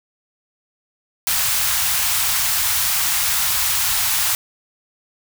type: band-stop noise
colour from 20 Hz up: white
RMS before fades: -19 dBFS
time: 1.27-4.35 s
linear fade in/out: 0 ms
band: 130 to 790 Hz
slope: 24 dB/octave
effects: none